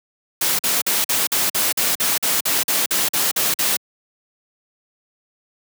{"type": "noise bursts", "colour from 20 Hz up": "white", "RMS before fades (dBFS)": -19, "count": 15, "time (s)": [0.41, 3.768], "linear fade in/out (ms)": 5, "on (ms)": 180, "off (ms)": 47, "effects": ["high-pass 150 Hz 12 dB/octave"]}